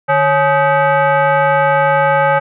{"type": "tone with frequency modulation", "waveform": "sine", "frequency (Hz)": 149.7, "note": "D3", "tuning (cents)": 33, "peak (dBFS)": -9, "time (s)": [0.08, 2.4], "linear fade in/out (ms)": 20, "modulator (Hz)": 702, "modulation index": 2, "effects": []}